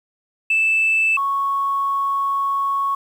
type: tone pair in turn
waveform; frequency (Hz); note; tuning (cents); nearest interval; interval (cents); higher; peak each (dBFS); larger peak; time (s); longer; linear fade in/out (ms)
sine; 2637 / 1106.1; E7 / C#6; 0 / -4; octave + minor third; 1504; first; -13 / -17; first; 0.5-1.17 / 1.17-2.95; second; 5
effects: tanh soft clip ceiling -11 dBFS + 8-bit